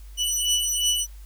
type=beating tone pair; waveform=20% pulse; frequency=2960 / 2962.8 Hz; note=F#7 / F#7; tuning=0 / +2 cents; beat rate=2.8 Hz; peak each=-19 dBFS; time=0.17-1.07 s; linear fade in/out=50 ms; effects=added 50 Hz sine -39 dBFS peak until 1.25 s + white hiss -56 dBFS RMS until 1.25 s